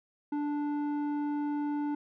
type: tone with low-pass filter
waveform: square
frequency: 293 Hz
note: D4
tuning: 4 cents flat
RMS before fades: -32 dBFS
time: 0.32-1.95 s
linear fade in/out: 5 ms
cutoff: 900 Hz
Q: 0.95
effects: none